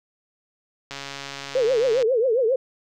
click train, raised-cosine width 0.2 ms, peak -16 dBFS, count 156, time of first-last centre 0.91-2.025 s, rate 139 Hz
sine tone with vibrato, 483.1 Hz, B4, 38 cents flat, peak -17 dBFS, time 1.55-2.56 s, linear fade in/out 5 ms, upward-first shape triangle, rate 7.4 Hz, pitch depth 230 cents each way
effects none

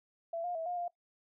sine tone with pitch steps, 669 / 708 / 652 / 711 / 699 Hz, E5 / F5 / E5 / F5 / F5, +25 / +23 / -19 / +31 / +1 cents, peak -34 dBFS, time 0.33-0.88 s, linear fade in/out 5 ms, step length 110 ms, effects noise-tail reverb RT60 0.1 s tail -18 dB re dry

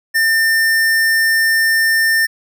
square tone, 1800 Hz, A6, 39 cents sharp, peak -12 dBFS, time 0.14-2.27 s, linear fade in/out 20 ms, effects none

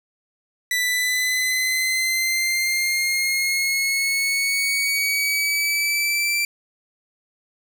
sawtooth linear sweep, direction up, 1975.5 to 2349 Hz, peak -16 dBFS, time 0.71-6.45 s, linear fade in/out 2 ms, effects none

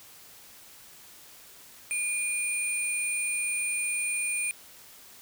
sine tone pair together, 2427 / 9019 Hz, D#7 / C#9, -44 / +29 cents, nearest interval octave + major seventh, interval 2273 cents, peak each -28 dBFS, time 1.91-4.51 s, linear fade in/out 0 ms, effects tanh soft clip ceiling -23 dBFS + white hiss -51 dBFS RMS until 5.21 s

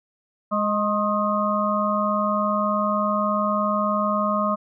harmonic tone with a mistuned harmonic, 207.7 Hz, G#3, in tune, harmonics 1 / 3 / 5 / 6, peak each -25 / -25 / -25 / -25 dBFS, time 0.51-4.56 s, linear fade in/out 20 ms, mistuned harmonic 5, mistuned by +51 cents, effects none

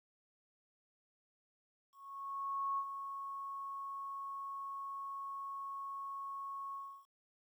sine tone with ADSR envelope, 1101 Hz, C#6, 12 cents flat, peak -33 dBFS, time 1.92-7.06 s, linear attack 860 ms, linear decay 62 ms, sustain -8 dB, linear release 320 ms, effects 12-bit

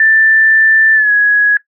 sine tone with pitch glide, 1771 to 1671.6 Hz, A6 to G#6, +11 to +11 cents, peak -6 dBFS, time 0-1.57 s, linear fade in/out 2 ms, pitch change -100 cents, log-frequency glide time 0.94-1.11 s, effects noise-tail reverb RT60 0.1 s tail -18 dB re dry

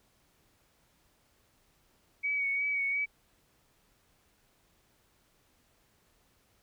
sine tone with vibrato, 2253 Hz, C#7, 28 cents sharp, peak -28 dBFS, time 2.23-3.06 s, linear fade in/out 20 ms, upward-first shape sine, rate 2.8 Hz, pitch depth 28 cents each way, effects pink hiss -69 dBFS RMS until 6.62 s

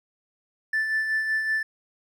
triangle tone with tremolo, 1760 Hz, A6, in tune, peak -18 dBFS, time 0.73-1.63 s, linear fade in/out 5 ms, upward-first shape sine, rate 5.3 Hz, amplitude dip 50%, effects tanh soft clip ceiling -17 dBFS

